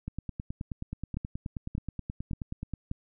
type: two click trains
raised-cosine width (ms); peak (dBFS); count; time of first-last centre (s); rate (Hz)
5; -22 / -20; 26 / 4; 0.08-2.737 / 1.17-2.914; 9.41 / 1.72
effects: none